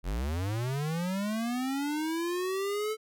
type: linear sweep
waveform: square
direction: up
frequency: 40 to 440 Hz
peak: -30 dBFS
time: 0.03-2.97 s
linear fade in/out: 50 ms
effects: none